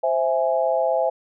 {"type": "chord", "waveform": "sine", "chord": "C augmented", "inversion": "none", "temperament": "equal", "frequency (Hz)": [523.3, 659.3, 830.6], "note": ["C5", "E5", "G#5"], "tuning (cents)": [0, 0, 0], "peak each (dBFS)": [-22, -21, -25], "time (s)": [0.03, 1.1], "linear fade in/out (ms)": 10, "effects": []}